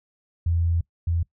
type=tone pair in turn; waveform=sine; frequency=84.4 / 84.4 Hz; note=E2 / E2; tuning=+41 / +41 cents; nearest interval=unison; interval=0 cents; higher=neither; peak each=-19 / -20 dBFS; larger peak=first; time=0.46-0.81 / 1.07-1.23 s; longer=first; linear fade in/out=5 ms; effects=noise-tail reverb RT60 0.1 s tail -22 dB re dry